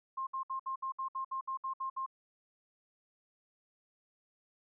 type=tone bursts; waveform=sine; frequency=1062 Hz; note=C6; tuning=25 cents sharp; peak=-34 dBFS; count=12; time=0.17-2.063 s; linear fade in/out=10 ms; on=100 ms; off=63 ms; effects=none